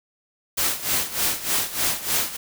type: noise with tremolo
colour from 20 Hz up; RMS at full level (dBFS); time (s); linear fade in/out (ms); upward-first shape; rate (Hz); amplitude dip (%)
white; -21; 0.57-2.37; 10; sine; 3.3; 80
effects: none